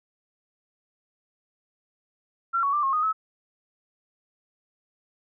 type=tone with pitch steps; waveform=sine; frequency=1363 / 1118 / 1182 / 1081 / 1239 / 1294 Hz; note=F6 / C#6 / D6 / C#6 / D#6 / E6; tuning=-43 / +14 / +11 / -44 / -8 / -32 cents; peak=-21 dBFS; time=2.53-3.13 s; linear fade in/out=20 ms; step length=100 ms; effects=none